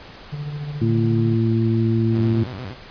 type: tone with tremolo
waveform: triangle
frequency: 146.83 Hz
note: D3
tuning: in tune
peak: -22 dBFS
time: 0.32-1.35 s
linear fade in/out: 10 ms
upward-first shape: sine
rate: 14 Hz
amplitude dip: 50%
type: harmonic tone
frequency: 113.2 Hz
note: A2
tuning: 50 cents sharp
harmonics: 1 / 2 / 3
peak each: -18 / -21 / -23 dBFS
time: 0.81-2.44 s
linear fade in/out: 10 ms
type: tone with vibrato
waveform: sawtooth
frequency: 110 Hz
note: A2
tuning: in tune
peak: -26 dBFS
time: 2.11-2.76 s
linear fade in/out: 50 ms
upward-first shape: square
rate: 8.4 Hz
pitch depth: 250 cents each way
effects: pink hiss -41 dBFS RMS until 2.9 s + resampled to 11025 Hz